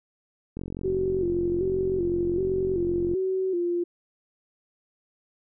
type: click train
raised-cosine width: 3 ms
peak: -21 dBFS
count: 117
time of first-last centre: 0.57-3.136 s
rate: 45.2 Hz
type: tone with vibrato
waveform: sine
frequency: 362.4 Hz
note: F#4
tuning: 36 cents flat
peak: -23 dBFS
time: 0.84-3.84 s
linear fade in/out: 10 ms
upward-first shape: square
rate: 1.3 Hz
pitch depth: 69 cents each way
effects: none